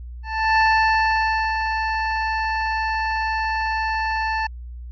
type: tone with ADSR envelope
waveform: 25% pulse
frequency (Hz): 882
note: A5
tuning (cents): +4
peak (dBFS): -10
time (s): 0.23-4.47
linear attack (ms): 350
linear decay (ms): 970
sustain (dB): -7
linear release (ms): 6
effects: added 60 Hz sine -32 dBFS peak until 4.91 s + resampled to 11025 Hz